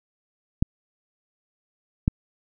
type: clicks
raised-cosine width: 5 ms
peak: -6 dBFS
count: 2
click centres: 0.625 / 2.079 s
effects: none